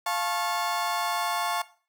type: chord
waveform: 35% pulse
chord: F augmented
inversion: none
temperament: just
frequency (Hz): 698.5 / 873.1 / 1091.3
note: F5 / A5 / C#6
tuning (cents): 0 / -14 / -27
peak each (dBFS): -29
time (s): 0.06-1.62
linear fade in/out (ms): 5
effects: noise-tail reverb RT60 0.4 s tail -17 dB re dry